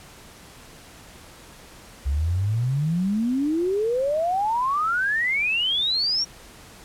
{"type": "exponential sweep", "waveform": "sine", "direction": "up", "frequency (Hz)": [65.7, 5680], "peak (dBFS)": -20, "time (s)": [2.05, 6.25], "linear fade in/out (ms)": 20, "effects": ["pink hiss -46 dBFS RMS until 6.84 s", "low-pass 12000 Hz 12 dB/octave"]}